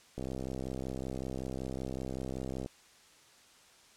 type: click train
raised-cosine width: 2 ms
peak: -25 dBFS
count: 163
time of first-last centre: 0.18-2.661 s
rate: 65.3 Hz
effects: white hiss -60 dBFS RMS until 3.96 s + low-pass 8000 Hz 12 dB/octave